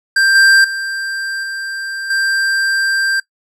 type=tone with level steps; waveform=square; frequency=1580 Hz; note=G6; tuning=13 cents sharp; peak=-10 / -7 / -20 / -22 / -14 dBFS; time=0.16-3.2 s; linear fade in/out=5 ms; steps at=0.35 / 0.64 / 1.43 / 2.1 s; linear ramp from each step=5 ms; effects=noise-tail reverb RT60 0.1 s tail -19 dB re dry + low-pass 9000 Hz 12 dB/octave